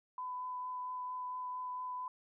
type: tone with vibrato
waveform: sine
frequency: 1003 Hz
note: B5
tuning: 26 cents sharp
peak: -38 dBFS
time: 0.18-2.08 s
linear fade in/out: 2 ms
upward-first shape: triangle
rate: 4.4 Hz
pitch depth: 11 cents each way
effects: none